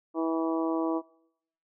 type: harmonic tone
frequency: 162.9 Hz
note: E3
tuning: 20 cents flat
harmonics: 2 / 3 / 4 / 5 / 6 / 7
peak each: -27 / -35 / -35 / -40 / -38 / -39 dBFS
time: 0.14-1.02 s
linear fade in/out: 50 ms
effects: noise-tail reverb RT60 0.8 s tail -24 dB re dry